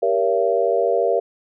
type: chord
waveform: sine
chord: G diminished seventh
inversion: none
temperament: just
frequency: 392 / 470.4 / 564.5 / 677.4 Hz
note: G4 / Bb4 / Db5 / Fb5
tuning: 0 / +16 / +31 / +47 cents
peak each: -23 / -20 / -22 / -21 dBFS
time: 0.02-1.2 s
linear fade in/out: 10 ms
effects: none